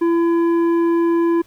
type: tone with tanh clipping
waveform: triangle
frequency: 337 Hz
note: E4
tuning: 38 cents sharp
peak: -15 dBFS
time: 0.01-1.42 s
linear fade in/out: 10 ms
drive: 13 dB
effects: pink hiss -53 dBFS RMS until 1.46 s